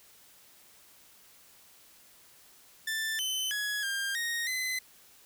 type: tone with pitch steps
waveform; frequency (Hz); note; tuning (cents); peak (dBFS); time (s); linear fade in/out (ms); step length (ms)
sawtooth; 1770 / 3047 / 1679 / 1600 / 1866 / 2031; A6 / G7 / G#6 / G6 / A#6 / B6; +10 / -50 / +18 / +35 / +1 / +48; -27; 2.87-4.79; 5; 320
effects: white hiss -58 dBFS RMS until 5.25 s